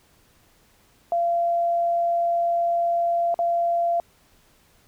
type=tone with dropouts; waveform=sine; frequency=686 Hz; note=F5; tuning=31 cents flat; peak=-19 dBFS; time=1.12-4 s; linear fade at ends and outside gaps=1 ms; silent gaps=3.343-3.39 s; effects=pink hiss -59 dBFS RMS until 4.87 s